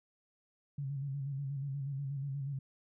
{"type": "tone with vibrato", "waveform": "sine", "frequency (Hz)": 138.59, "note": "C#3", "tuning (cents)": 0, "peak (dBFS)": -35, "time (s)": [0.78, 2.59], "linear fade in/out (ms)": 5, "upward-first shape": "square", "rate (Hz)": 8.3, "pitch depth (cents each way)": 49, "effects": []}